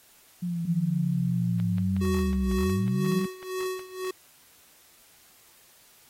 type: linear two-way sweep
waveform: sine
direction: down then up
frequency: 178.9 to 59.2 to 178.9 Hz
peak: -27 dBFS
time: 0.42-3.21 s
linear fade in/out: 10 ms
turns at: 2.53 s
type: tone with pitch glide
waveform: sine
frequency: 174.61 to 191.52 Hz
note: F3 to G3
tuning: 0 to -40 cents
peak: -25 dBFS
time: 0.65-3.26 s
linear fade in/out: 5 ms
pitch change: +160 cents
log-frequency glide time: 1.67-1.94 s
type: click train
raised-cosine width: 0.3 ms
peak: -28 dBFS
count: 13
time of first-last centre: 1.6-3.794 s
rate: 5.47 Hz
type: tone with tremolo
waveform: square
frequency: 372.1 Hz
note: F#4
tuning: 10 cents sharp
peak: -28 dBFS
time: 2.01-4.11 s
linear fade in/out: 5 ms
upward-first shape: sine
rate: 2 Hz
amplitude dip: 85%
effects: white hiss -57 dBFS RMS until 6.09 s + AAC 48 kbps